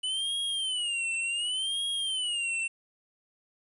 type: tone with vibrato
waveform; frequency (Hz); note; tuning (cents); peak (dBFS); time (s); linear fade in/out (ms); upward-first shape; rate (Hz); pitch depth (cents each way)
square; 2971; F#7; +6; -29; 0.03-2.68; 10; sine; 0.68; 170
effects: resampled to 24000 Hz + 10-bit